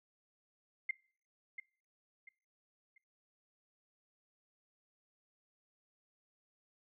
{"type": "tone with echo", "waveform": "sine", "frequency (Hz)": 2100, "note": "C7", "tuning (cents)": 6, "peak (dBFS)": -31, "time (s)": [0.89, 0.91], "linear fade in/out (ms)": 5, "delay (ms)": 690, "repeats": 3, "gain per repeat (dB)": -10, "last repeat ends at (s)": 2.98, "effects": ["noise-tail reverb RT60 0.5 s tail -24 dB re dry"]}